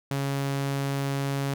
sawtooth tone, 138.59 Hz, C#3, in tune, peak -22 dBFS, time 0.11-1.54 s, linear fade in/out 2 ms, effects none

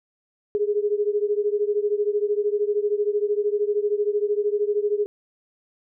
sine beating tone pair, 410 / 423 Hz, G#4 / G#4, -22 / +32 cents, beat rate 13 Hz, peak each -22 / -24 dBFS, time 0.55-5.06 s, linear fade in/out 0 ms, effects none

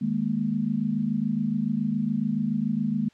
sine chord, D# suspended fourth, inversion none, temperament equal with one note detuned, 155.56 / 207.7 / 234.8 Hz, D#3 / G#3 / A#3, 0 / 0 / +13 cents, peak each -31 / -26 / -27 dBFS, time 0.01-3.09 s, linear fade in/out 10 ms, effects white hiss -60 dBFS RMS until 3.13 s + low-pass 4000 Hz 12 dB/octave

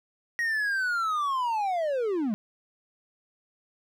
triangle linear sweep, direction down, 1894 to 196 Hz, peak -23 dBFS, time 0.39-2.34 s, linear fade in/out 0 ms, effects none

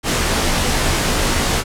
pink noise with comb filter, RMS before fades -17 dBFS, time 0.03-1.64 s, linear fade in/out 50 ms, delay 19 ms, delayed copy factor -0.8, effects low-pass 10000 Hz 12 dB/octave

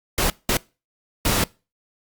pink noise bursts at uneven times, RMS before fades -20 dBFS, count 3, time 0.18-0.3 / 0.49-0.57 / 1.25-1.44 s, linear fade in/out 2 ms, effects noise-tail reverb RT60 0.3 s tail -23 dB re dry + Opus 48 kbps

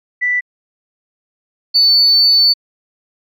sine tone pair in turn, 1975.5 / 4498 Hz, B6 / C#8, 0 / +24 cents, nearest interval octave + major second, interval 1424 cents, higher second, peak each -12 / -6 dBFS, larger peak second, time 0.21-0.41 / 1.74-2.54 s, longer second, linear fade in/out 20 ms, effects tanh soft clip ceiling -2 dBFS + MP3 64 kbps

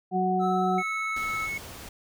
harmonic tone, 185 Hz, F#3, in tune, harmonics 1 / 2 / 4, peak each -27 / -29 / -25 dBFS, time 0.11-0.83 s, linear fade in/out 50 ms
triangle tone with vibrato, 1301 Hz, E6, 23 cents flat, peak -29 dBFS, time 0.39-1.49 s, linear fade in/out 50 ms, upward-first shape sine, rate 18 Hz, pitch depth 15 cents each way
triangle tone, 2200 Hz, C#7, 14 cents flat, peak -28 dBFS, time 0.78-1.58 s, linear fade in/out 5 ms
pink noise, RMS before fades -42 dBFS, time 1.16-1.89 s, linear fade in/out 5 ms
effects none

